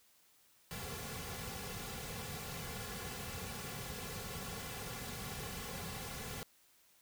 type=noise with comb filter; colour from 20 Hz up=pink; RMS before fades=-44 dBFS; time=0.71-6.43 s; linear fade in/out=0 ms; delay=3.2 ms; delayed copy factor=-0.8; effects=white hiss -68 dBFS RMS until 7.01 s